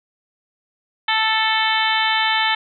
harmonic tone with a mistuned harmonic, 440 Hz, A4, in tune, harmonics 2 / 3 / 4 / 5 / 6 / 7 / 8 / 9, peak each -21 / -26 / -22 / -24 / -30 / -24 / -25 / -30 dBFS, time 1.08-2.55 s, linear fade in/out 5 ms, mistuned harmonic 8, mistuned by +26 cents, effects none

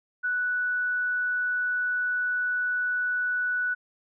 sine tone, 1480 Hz, F#6, in tune, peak -24 dBFS, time 0.23-3.75 s, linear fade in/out 20 ms, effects none

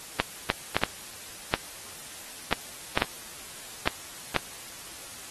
clicks, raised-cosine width 0.3 ms, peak -5 dBFS, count 10, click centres 0.2 / 0.501 / 0.766 / 0.836 / 1.539 / 2.527 / 2.975 / 3.021 / 3.875 / 4.363 s, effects white hiss -43 dBFS RMS until 5.3 s + AAC 32 kbps

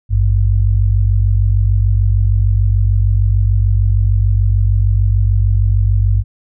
sine tone pair together, 52.73 / 99.4 Hz, G#1 / G2, +27 / +25 cents, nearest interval major seventh, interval 1098 cents, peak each -12 dBFS, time 0.09-6.24 s, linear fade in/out 50 ms, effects none

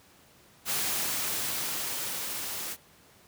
white noise with level ramp, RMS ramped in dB -29 to -36 dBFS, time 0.65-2.77 s, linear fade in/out 50 ms, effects pink hiss -58 dBFS RMS until 3.27 s + high-pass 80 Hz 12 dB/octave

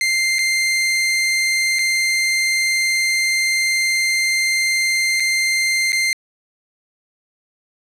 sawtooth tone with dropouts, 2093 Hz, C7, in tune, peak -12 dBFS, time 0.01-6.13 s, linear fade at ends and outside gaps 1 ms, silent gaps 0.385-0.39 / 1.787-1.791 / 5.199-5.203 / 5.921-5.929 s, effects low-pass 10000 Hz 12 dB/octave

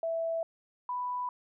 sine tone pair in turn, 659.3 / 990.3 Hz, E5 / B5, 0 / +4 cents, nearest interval perfect fifth, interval 704 cents, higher second, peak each -29 / -31 dBFS, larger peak first, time 0.03-0.43 / 0.89-1.29 s, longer neither, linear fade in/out 2 ms, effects none

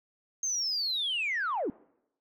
sine linear sweep, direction down, 6420 to 225.1 Hz, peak -27 dBFS, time 0.43-1.7 s, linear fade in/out 2 ms, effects noise-tail reverb RT60 0.8 s tail -24 dB re dry + tanh soft clip ceiling -24 dBFS

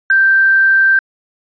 sine tone with quantisation, 1568 Hz, G6, in tune, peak -7 dBFS, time 0.1-0.99 s, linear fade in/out 2 ms, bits 6, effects resampled to 11025 Hz

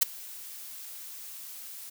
blue noise with ADSR envelope, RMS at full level -19 dBFS, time 0.01-1.9 s, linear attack 14 ms, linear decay 12 ms, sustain -24 dB, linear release 10 ms, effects none

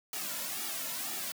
white noise with flanger, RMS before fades -37 dBFS, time 0.13-1.32 s, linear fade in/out 2 ms, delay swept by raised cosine 1.9 to 2.57 ms, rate 2 Hz, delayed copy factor -0.8, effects high-pass 200 Hz 12 dB/octave

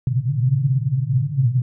pink band-pass noise, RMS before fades -19 dBFS, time 0.07-1.62 s, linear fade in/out 2 ms, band 120 to 140 Hz, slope 96 dB/octave, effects none

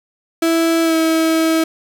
35% pulse tone with pitch glide, 329.6 to 323 Hz, E4 to E4, 0 to -35 cents, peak -11 dBFS, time 0.42-1.64 s, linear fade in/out 5 ms, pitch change -35 cents, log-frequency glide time 0.83-0.95 s, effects none

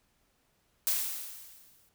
blue noise with exponential decay, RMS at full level -27 dBFS, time 0.87-1.89 s, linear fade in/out 0 ms, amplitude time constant 220 ms, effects pink hiss -72 dBFS RMS until 1.94 s

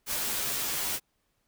white noise with comb filter, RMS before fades -31 dBFS, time 0.06-1 s, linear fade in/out 50 ms, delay 11 ms, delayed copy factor -0.9, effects pink hiss -75 dBFS RMS until 1.47 s

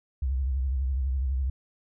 sine tone with vibrato, 66 Hz, C2, 16 cents sharp, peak -24 dBFS, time 0.22-1.5 s, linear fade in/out 5 ms, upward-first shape sine, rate 12 Hz, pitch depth 110 cents each way, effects none

